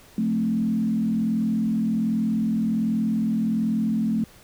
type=tone with frequency modulation; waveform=sine; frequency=220 Hz; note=A3; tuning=in tune; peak=-20 dBFS; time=0.18-4.24 s; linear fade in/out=2 ms; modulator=41.3 Hz; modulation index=0.81; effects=pink hiss -51 dBFS RMS until 4.43 s